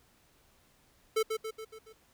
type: tone with echo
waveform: square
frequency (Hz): 440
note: A4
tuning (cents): 0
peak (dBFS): -26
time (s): 1.16-1.23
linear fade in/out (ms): 10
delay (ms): 140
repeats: 5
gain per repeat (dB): -5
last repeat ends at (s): 1.93
effects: pink hiss -66 dBFS RMS until 2.13 s